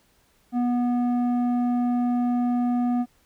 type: tone with low-pass filter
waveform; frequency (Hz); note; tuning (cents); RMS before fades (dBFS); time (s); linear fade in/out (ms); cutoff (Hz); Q
square; 243.8; B3; -22; -23; 0.52-3.06; 50; 680; 1.1
effects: pink hiss -63 dBFS RMS until 3.25 s